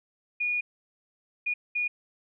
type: tone bursts at uneven times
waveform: sine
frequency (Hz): 2446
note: D#7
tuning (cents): -30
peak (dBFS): -25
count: 3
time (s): 0.4-0.61 / 1.46-1.54 / 1.75-1.88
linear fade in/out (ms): 10
effects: none

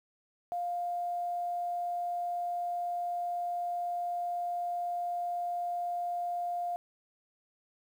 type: tone with quantisation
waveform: sine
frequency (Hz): 702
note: F5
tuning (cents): +9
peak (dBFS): -31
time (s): 0.52-6.76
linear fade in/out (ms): 0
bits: 10
effects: none

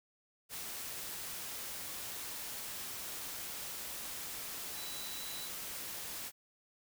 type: tone in noise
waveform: sine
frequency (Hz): 3951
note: B7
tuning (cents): 0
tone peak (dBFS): -47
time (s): 4.74-5.5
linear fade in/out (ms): 50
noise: white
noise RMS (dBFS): -43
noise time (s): 0.49-6.32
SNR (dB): -7
effects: none

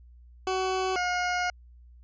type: tone pair in turn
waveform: 20% pulse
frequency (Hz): 375.6 / 717.7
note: F#4 / F5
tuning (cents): +26 / +47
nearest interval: major seventh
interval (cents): 1121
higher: second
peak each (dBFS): -21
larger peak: neither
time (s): 0.47-0.96 / 0.96-1.5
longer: second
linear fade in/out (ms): 2
effects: added 60 Hz sine -49 dBFS peak until 2.03 s + resampled to 16000 Hz

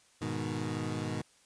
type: chord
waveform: 20% pulse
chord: G# minor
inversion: none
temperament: equal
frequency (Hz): 103.83 / 123.47 / 155.56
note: G#2 / B2 / D#3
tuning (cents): 0 / 0 / 0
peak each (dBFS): -33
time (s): 0.21-1.22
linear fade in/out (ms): 10
effects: white hiss -64 dBFS RMS until 1.45 s + resampled to 22050 Hz

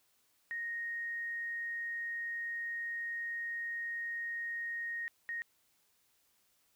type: tone bursts at uneven times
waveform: sine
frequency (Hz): 1864.7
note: A#6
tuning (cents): 0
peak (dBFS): -36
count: 2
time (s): 0.51-5.08 / 5.29-5.42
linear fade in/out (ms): 0
effects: white hiss -73 dBFS RMS until 6.75 s

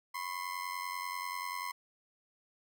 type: ring-modulated tone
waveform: 30% pulse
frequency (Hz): 1040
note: C6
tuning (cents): -11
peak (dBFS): -31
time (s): 0.14-1.72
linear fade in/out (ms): 10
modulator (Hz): 45.1
effects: none

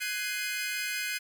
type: chord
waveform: sawtooth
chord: Ab dominant seventh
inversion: third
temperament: equal with one note detuned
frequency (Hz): 1501.5 / 1661.2 / 2093 / 2489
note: Gb6 / Ab6 / C7 / Eb7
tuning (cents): +25 / 0 / 0 / 0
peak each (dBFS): -33 / -36 / -33 / -32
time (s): 0-1.19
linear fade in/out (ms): 20
effects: 10-bit

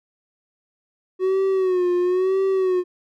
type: tone with vibrato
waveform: triangle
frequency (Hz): 370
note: F#4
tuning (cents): 0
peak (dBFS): -15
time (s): 1.19-2.84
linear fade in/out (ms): 50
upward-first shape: sine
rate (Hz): 1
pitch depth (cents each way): 73
effects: none

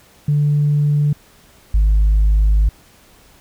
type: tone pair in turn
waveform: sine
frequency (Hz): 146.83 / 51.91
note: D3 / G#1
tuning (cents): 0 / 0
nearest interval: octave + tritone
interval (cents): 1800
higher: first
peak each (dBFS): -11 / -8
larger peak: second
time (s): 0.28-1.13 / 1.74-2.69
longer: second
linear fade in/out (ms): 5
effects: tanh soft clip ceiling -8 dBFS + pink hiss -49 dBFS RMS until 3.4 s

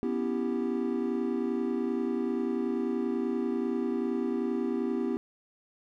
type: chord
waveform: triangle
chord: C# half-diminished seventh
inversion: third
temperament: equal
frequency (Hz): 246.9 / 277.2 / 329.6 / 392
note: B3 / C#4 / E4 / G4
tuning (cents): 0 / 0 / 0 / 0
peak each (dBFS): -29 / -34 / -32 / -31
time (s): 0.03-5.17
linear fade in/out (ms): 0
effects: none

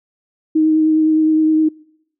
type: tone with vibrato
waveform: sine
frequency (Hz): 313.3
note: D#4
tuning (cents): +12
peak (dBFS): -10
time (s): 0.55-1.69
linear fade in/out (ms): 10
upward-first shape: triangle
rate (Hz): 9.7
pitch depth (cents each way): 17
effects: noise-tail reverb RT60 0.8 s tail -25 dB re dry

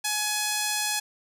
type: tone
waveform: 5% pulse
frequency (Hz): 843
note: G#5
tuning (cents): +26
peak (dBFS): -13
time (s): 0.04-1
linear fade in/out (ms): 10
effects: none

